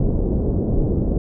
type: low-pass noise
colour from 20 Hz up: pink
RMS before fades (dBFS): -19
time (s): 0-1.18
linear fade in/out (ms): 2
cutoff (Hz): 460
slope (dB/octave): 24
effects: none